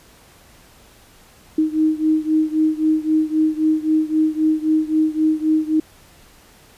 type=beating tone pair; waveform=sine; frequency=311.1 / 314.9 Hz; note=D#4 / D#4; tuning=0 / +21 cents; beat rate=3.8 Hz; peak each=-17 / -19 dBFS; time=1.58-5.8 s; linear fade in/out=5 ms; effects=pink hiss -49 dBFS RMS until 6.77 s + resampled to 32000 Hz